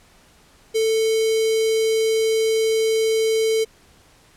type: tone with notch filter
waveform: square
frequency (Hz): 443.7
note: A4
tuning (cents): +14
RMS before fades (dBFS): -19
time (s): 0.74-3.65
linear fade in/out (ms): 20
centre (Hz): 1300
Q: 0.94
effects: pink hiss -53 dBFS RMS until 4.36 s + low-pass 11000 Hz 12 dB/octave